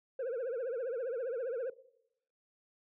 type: tone with vibrato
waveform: sine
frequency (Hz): 493.9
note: B4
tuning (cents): 0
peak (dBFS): -31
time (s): 0.19-1.7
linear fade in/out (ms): 5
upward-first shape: triangle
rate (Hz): 15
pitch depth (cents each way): 200
effects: noise-tail reverb RT60 0.8 s tail -19 dB re dry + tanh soft clip ceiling -33 dBFS